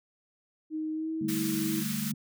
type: tone with pitch glide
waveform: sine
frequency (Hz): 312.3 to 320.3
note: D#4 to E4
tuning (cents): +7 to -50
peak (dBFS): -30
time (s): 0.7-1.84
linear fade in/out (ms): 50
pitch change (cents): +43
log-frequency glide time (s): 0.93-1.1
type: chord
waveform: sine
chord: D suspended fourth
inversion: none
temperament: just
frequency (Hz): 146.83 / 195.78 / 220.2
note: D3 / G3 / A3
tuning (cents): 0 / -2 / +2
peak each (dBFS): -38 / -35 / -33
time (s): 1.21-2.14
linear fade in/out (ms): 5
type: high-pass noise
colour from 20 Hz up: white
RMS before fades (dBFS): -37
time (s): 1.28-2.12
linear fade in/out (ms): 10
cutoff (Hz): 1200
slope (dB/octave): 24
effects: none